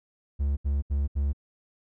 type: tone bursts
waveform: triangle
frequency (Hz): 70.6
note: C#2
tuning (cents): +32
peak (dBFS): -21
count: 4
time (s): 0.39-1.332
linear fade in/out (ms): 20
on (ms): 180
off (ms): 74
effects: none

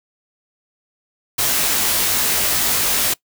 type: noise with comb filter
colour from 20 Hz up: white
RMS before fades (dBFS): -18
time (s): 1.38-3.14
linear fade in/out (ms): 10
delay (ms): 19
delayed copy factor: -0.9
effects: noise-tail reverb RT60 0.1 s tail -22 dB re dry

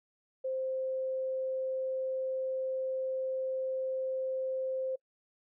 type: tone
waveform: sine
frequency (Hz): 523.3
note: C5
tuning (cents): 0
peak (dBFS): -31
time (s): 0.44-4.96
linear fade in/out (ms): 10
effects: noise-tail reverb RT60 0.1 s tail -26 dB re dry

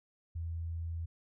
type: tone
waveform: sine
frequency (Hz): 83.1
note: E2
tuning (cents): +15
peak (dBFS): -35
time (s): 0.35-1.06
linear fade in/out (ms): 10
effects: none

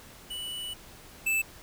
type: tone pair in turn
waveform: square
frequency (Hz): 2958 / 2635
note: F#7 / E7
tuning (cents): -1 / -1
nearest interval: major second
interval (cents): 200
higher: first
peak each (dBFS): -35 / -25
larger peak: second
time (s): 0.3-0.74 / 1.26-1.42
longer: first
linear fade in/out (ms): 10
effects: pink hiss -50 dBFS RMS until 1.62 s

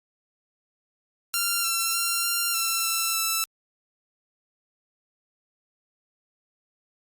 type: tone with pitch steps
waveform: 5% pulse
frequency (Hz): 1382 / 1351 / 1373 / 1386 / 1346 / 1337 / 1324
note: F6 / E6 / F6 / F6 / E6 / E6 / E6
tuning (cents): -19 / +42 / -30 / -14 / +36 / +24 / +7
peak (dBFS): -12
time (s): 1.34-3.44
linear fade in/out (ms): 0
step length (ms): 300
effects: Opus 48 kbps

